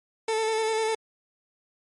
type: tone with vibrato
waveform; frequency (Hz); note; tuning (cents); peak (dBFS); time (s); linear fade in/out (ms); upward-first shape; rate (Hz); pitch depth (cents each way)
30% pulse; 441.7; A4; +7; -21; 0.28-0.95; 5; square; 10; 20
effects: MP3 48 kbps